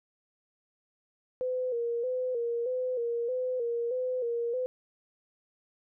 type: tone with vibrato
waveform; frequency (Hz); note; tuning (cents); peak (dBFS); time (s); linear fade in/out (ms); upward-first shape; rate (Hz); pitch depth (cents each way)
sine; 488.3; B4; -20; -28; 1.41-4.66; 0; square; 1.6; 66
effects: none